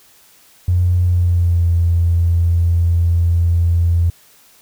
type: tone with pitch glide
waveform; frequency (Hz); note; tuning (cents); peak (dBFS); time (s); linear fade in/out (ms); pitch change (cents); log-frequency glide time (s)
triangle; 89.1 to 85.13; F2 to F2; +35 to -44; -7; 0.68-4.1; 5; -79; 1.04-1.7
effects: tanh soft clip ceiling -9 dBFS + white hiss -49 dBFS RMS until 4.61 s